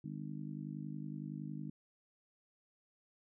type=harmonic tone; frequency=50.8 Hz; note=G#1; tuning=38 cents flat; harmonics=3 / 4 / 5 / 6; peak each=-44 / -46 / -48 / -50 dBFS; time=0.04-1.7 s; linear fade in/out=5 ms; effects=none